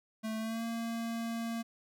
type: tone with pitch glide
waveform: square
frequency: 219.8 to 229.8 Hz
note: A3 to A#3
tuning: -2 to -25 cents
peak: -35 dBFS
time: 0.23-1.63 s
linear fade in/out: 20 ms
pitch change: +77 cents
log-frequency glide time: 0.38-0.64 s
effects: none